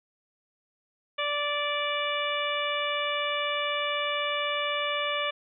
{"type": "harmonic tone", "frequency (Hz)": 584, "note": "D5", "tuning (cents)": -10, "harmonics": [1, 2, 3, 4, 5, 6], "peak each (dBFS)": [-32, -32, -36, -33, -34, -36], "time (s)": [1.18, 5.31], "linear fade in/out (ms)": 10, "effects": []}